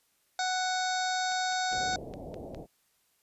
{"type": "harmonic tone", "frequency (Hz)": 741, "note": "F#5", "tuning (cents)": 2, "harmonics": [1, 2, 3, 5, 6, 7, 8, 9, 10], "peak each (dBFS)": [-30, -34, -44, -38, -40, -43, -42, -47, -44], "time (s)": [0.39, 1.96], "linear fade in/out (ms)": 2}
{"type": "click train", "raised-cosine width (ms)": 0.2, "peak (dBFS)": -31, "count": 7, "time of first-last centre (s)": [1.32, 2.547], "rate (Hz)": 4.89}
{"type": "low-pass noise", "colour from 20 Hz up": "white", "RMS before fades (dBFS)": -42, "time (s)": [1.7, 2.67], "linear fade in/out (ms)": 50, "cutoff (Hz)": 690, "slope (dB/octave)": 48}
{"effects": ["white hiss -71 dBFS RMS until 3.22 s", "resampled to 32000 Hz"]}